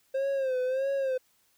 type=tone with vibrato; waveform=triangle; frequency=528 Hz; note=C5; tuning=16 cents sharp; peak=-24 dBFS; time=0.14-1.18 s; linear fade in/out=10 ms; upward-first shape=sine; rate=1.6 Hz; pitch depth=78 cents each way; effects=white hiss -68 dBFS RMS until 1.57 s